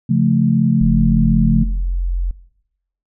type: chord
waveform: sine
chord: Db augmented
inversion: none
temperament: equal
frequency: 138.59 / 174.61 / 220 Hz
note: Db3 / F3 / A3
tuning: 0 / 0 / 0 cents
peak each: -16 dBFS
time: 0.09-1.64 s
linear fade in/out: 10 ms
type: tone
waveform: sine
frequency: 44 Hz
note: F1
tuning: 14 cents sharp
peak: -16 dBFS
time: 0.81-2.31 s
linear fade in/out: 0 ms
effects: noise-tail reverb RT60 0.8 s tail -19 dB re dry